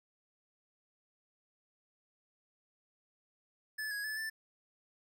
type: tone with pitch steps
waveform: square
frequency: 1732 / 1662 / 1732 / 1765 Hz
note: A6 / G#6 / A6 / A6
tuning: -28 / +1 / -28 / +5 cents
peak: -37 dBFS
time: 3.78-4.3 s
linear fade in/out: 10 ms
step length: 130 ms
effects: none